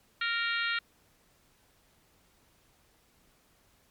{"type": "harmonic tone", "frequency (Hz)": 464.7, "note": "A#4", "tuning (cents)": -5, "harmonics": [3, 4, 5, 6, 7, 8, 9], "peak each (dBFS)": [-32, -34, -36, -38, -39, -40, -41], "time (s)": [0.21, 0.79], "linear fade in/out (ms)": 5, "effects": ["pink hiss -66 dBFS RMS until 3.9 s", "MP3 96 kbps"]}